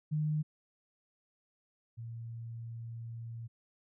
sine tone pair in turn, 152.5 / 115.47 Hz, D#3 / A#2, -34 / -16 cents, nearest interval perfect fourth, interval 482 cents, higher first, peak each -29 / -40 dBFS, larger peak first, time 0.11-0.43 / 1.97-3.48 s, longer second, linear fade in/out 20 ms, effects none

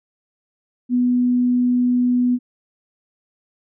sine tone, 246.9 Hz, B3, in tune, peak -14 dBFS, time 0.89-2.39 s, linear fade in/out 50 ms, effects none

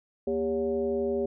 sine tone with frequency modulation, 399 Hz, G4, 31 cents sharp, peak -25 dBFS, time 0.27-1.26 s, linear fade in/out 5 ms, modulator 162 Hz, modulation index 0.97, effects none

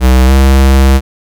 square tone with pitch glide, 64.3 to 66.91 Hz, C2 to C2, -30 to +39 cents, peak -4 dBFS, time 0-1.01 s, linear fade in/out 50 ms, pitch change +69 cents, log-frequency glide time 0.26-0.32 s, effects none

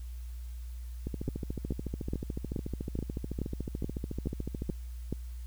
two click trains, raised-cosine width 3 ms, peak -19 / -22 dBFS, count 10 / 51, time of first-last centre 1.28-5.126 / 1.07-4.693 s, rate 2.34 / 13.8 Hz, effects added 60 Hz sine -38 dBFS peak until 5.46 s + white hiss -61 dBFS RMS until 5.46 s

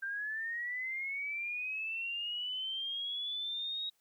sine linear sweep, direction up, 1568 to 3800 Hz, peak -35 dBFS, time 0.02-3.9 s, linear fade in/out 10 ms, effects white hiss -75 dBFS RMS until 4 s + high-pass 100 Hz 12 dB/octave

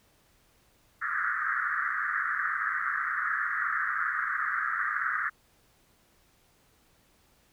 pink band-pass noise, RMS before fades -30 dBFS, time 1.01-5.3 s, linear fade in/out 20 ms, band 1200 to 1900 Hz, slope 96 dB/octave, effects pink hiss -65 dBFS RMS until 7.52 s

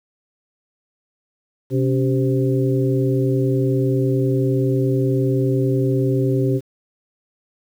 harmonic tone with a mistuned harmonic, 130 Hz, C3, 11 cents flat, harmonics 1 / 2 / 3 / 4, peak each -18 / -22 / -21 / -28 dBFS, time 1.7-6.61 s, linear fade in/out 50 ms, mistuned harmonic 2, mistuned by +120 cents, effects 8-bit

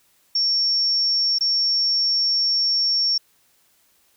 sine tone with dropouts, 5480 Hz, F8, 34 cents flat, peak -17 dBFS, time 0.35-3.18 s, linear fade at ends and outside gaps 5 ms, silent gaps 1.386-1.408 s, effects white hiss -61 dBFS RMS until 4.16 s

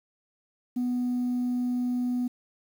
sine tone, 246.9 Hz, B3, in tune, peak -23 dBFS, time 0.76-2.28 s, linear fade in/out 10 ms, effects tanh soft clip ceiling -23 dBFS + 9-bit

